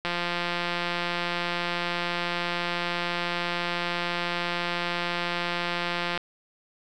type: click train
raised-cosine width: 0.3 ms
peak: -12 dBFS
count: 1067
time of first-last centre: 0.05-6.176 s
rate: 174 Hz
effects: none